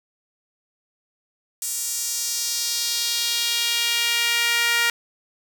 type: tone with high-pass filter sweep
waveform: sawtooth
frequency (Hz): 470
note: A#4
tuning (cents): +14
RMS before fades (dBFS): -23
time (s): 1.62-4.9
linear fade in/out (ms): 2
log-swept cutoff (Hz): 7900 to 1800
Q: 1.7
effects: 7-bit